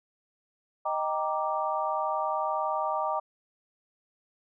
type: chord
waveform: sine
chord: Eb major seventh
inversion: none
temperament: equal with one note detuned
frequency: 622.3 / 784 / 935.6 / 1174.7 Hz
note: Eb5 / G5 / Bb5 / D6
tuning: 0 / 0 / +6 / 0 cents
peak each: -32 dBFS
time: 0.85-3.2 s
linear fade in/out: 10 ms
effects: none